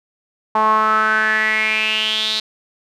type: tone with band-pass filter sweep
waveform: sawtooth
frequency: 216.8 Hz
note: A3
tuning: 25 cents flat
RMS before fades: -17 dBFS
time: 0.55-2.4 s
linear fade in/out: 5 ms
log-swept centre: 960 to 4000 Hz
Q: 7
effects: none